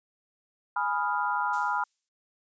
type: chord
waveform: sine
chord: F half-diminished seventh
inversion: first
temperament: equal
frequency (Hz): 830.6 / 987.8 / 1244.5 / 1396.9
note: Ab5 / Cb6 / Eb6 / F6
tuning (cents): 0 / 0 / 0 / 0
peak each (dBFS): -31 / -29 / -34 / -31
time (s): 0.76-1.84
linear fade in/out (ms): 5
type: noise with exponential decay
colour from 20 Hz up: violet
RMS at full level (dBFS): -37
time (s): 1.53-2.09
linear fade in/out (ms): 5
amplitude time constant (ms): 120
effects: resampled to 16000 Hz